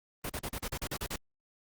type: noise bursts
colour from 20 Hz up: pink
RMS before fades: -36 dBFS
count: 10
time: 0.24-1.161 s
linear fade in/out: 5 ms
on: 57 ms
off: 39 ms
effects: Opus 32 kbps